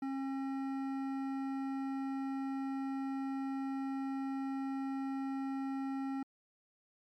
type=tone with hard clipping; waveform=sine; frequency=270 Hz; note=C#4; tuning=45 cents flat; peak=-37 dBFS; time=0.02-6.23 s; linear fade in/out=5 ms; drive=12 dB; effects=MP3 96 kbps